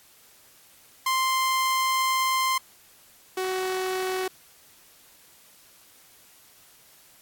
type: tone pair in turn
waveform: sawtooth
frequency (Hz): 1046.5 / 373.8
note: C6 / F#4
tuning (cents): 0 / +18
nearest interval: octave + tritone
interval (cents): 1782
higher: first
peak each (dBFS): -18 / -22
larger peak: first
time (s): 1.06-2.58 / 3.37-4.28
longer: first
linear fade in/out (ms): 5
effects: white hiss -55 dBFS RMS until 7.21 s + AAC 64 kbps